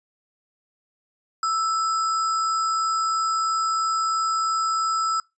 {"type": "tone with sample-and-hold", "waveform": "sine", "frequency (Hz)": 1318.5, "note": "E6", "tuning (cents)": 0, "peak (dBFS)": -20, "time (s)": [1.43, 5.2], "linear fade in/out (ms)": 2, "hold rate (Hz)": 6300, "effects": ["noise-tail reverb RT60 0.2 s tail -24 dB re dry", "resampled to 22050 Hz"]}